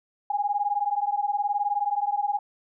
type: beating tone pair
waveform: sine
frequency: 810 / 829 Hz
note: G#5 / G#5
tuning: -43 / -3 cents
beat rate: 19 Hz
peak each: -26 dBFS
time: 0.3-2.39 s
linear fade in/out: 5 ms
effects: none